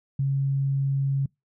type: tone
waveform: sine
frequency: 137.3 Hz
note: C#3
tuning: 16 cents flat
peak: -21 dBFS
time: 0.19-1.26 s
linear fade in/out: 5 ms
effects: noise-tail reverb RT60 0.2 s tail -26 dB re dry